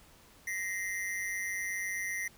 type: ring-modulated tone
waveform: square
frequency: 1975.5 Hz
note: B6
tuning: in tune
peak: -31 dBFS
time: 0.47-2.28 s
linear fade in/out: 5 ms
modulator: 96 Hz
effects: pink hiss -59 dBFS RMS until 2.37 s